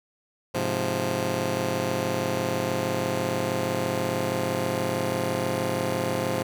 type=chord; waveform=10% pulse; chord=F minor; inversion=first; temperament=just; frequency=104.77 / 130.96 / 174.61 Hz; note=Ab2 / C3 / F3; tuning=+16 / +2 / 0 cents; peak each=-22 dBFS; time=0.54-6.43 s; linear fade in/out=10 ms; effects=none